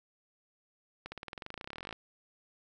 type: accelerating click train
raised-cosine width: 0.3 ms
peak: -25 dBFS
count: 26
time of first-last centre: 1.06-1.927 s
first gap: 60 ms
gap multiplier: 0.95
effects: none

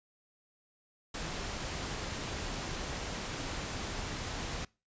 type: noise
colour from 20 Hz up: pink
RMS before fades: -38 dBFS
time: 1.14-4.65 s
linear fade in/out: 5 ms
effects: noise-tail reverb RT60 0.3 s tail -24 dB re dry + resampled to 16000 Hz

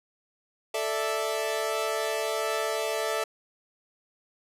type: chord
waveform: sawtooth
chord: A suspended fourth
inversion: none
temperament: equal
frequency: 440 / 587.3 / 659.3 Hz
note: A4 / D5 / E5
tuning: 0 / 0 / 0 cents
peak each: -27 / -29 / -27 dBFS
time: 0.74-3.24 s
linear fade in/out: 5 ms
effects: resampled to 32000 Hz

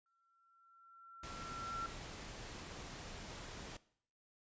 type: tone with exponential growth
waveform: sine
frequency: 1355 Hz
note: E6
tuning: 47 cents sharp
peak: -38 dBFS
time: 0.06-1.86 s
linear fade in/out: 1 ms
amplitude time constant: 390 ms
type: noise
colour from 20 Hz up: pink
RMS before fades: -49 dBFS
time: 1.23-3.77 s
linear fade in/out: 5 ms
effects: noise-tail reverb RT60 0.6 s tail -19 dB re dry + resampled to 16000 Hz

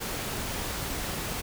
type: noise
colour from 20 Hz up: pink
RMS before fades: -33 dBFS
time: 0-1.42 s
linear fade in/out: 20 ms
effects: none

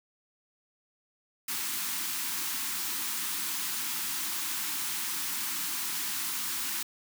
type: band-stop noise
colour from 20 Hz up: white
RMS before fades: -33 dBFS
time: 1.48-6.83 s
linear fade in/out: 5 ms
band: 350 to 860 Hz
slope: 48 dB/octave
effects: high-pass 200 Hz 12 dB/octave

